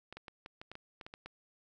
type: clicks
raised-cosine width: 0.3 ms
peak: -30 dBFS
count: 11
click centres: 0.126 / 0.17 / 0.282 / 0.461 / 0.615 / 0.716 / 0.754 / 1.012 / 1.065 / 1.139 / 1.26 s
effects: none

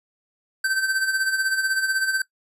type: tone with tremolo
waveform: square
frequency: 1550 Hz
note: G6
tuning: 20 cents flat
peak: -19 dBFS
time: 0.64-2.22 s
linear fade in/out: 5 ms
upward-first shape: sine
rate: 16 Hz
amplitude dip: 60%
effects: noise-tail reverb RT60 0.1 s tail -20 dB re dry + resampled to 32000 Hz

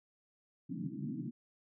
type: band-pass noise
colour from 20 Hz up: pink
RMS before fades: -40 dBFS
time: 0.69-1.31 s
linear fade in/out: 20 ms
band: 130 to 320 Hz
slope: 96 dB/octave
effects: none

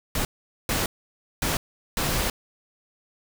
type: noise bursts at uneven times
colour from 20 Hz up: pink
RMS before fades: -25 dBFS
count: 4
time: 0.15-0.25 / 0.69-0.86 / 1.42-1.57 / 1.97-2.3 s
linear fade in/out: 2 ms
effects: none

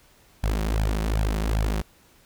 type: tone with flanger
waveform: sawtooth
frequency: 53.1 Hz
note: G#1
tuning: 39 cents sharp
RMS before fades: -24 dBFS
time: 0.43-1.82 s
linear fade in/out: 10 ms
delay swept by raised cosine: 1.2 to 5.5 ms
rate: 2.6 Hz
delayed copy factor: +1
effects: pink hiss -57 dBFS RMS until 2.25 s

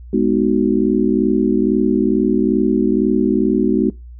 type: chord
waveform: sine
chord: G# minor seventh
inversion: none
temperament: just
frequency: 207.7 / 249.2 / 311.5 / 373.8 Hz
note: G#3 / B3 / D#4 / F#4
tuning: 0 / +16 / +2 / +18 cents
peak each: -18 dBFS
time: 0.13-3.9 s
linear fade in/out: 5 ms
effects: noise-tail reverb RT60 0.2 s tail -21 dB re dry + added 60 Hz sine -33 dBFS peak until 4.19 s

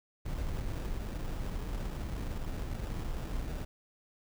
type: noise with sample-and-hold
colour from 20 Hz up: brown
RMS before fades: -36 dBFS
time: 0.25-3.65 s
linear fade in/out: 10 ms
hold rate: 2100 Hz
effects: none

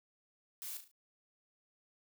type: noise with echo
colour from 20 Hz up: blue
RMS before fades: -44 dBFS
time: 0.62-0.77 s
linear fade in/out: 0 ms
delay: 36 ms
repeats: 4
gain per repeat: -7 dB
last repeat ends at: 0.914 s
effects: none

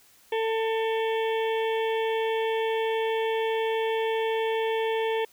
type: harmonic tone with a mistuned harmonic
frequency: 446.9 Hz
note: A4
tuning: 27 cents sharp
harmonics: 1 / 2 / 4 / 5 / 6 / 7 / 8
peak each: -25 / -31 / -37 / -39 / -41 / -42 / -43 dBFS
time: 0.32-5.25 s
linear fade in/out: 5 ms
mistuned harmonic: 8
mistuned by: -73 cents
effects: white hiss -58 dBFS RMS until 5.32 s

